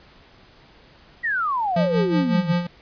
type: exponential sweep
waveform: sine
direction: down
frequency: 1961 to 145.6 Hz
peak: -20 dBFS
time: 1.23-2.54 s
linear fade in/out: 20 ms
type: tone with tremolo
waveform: square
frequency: 174.8 Hz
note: F3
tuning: 2 cents sharp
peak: -18 dBFS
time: 1.76-2.67 s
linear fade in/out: 5 ms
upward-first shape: sine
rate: 5.4 Hz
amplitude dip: 70%
effects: pink hiss -51 dBFS RMS until 2.81 s + resampled to 11025 Hz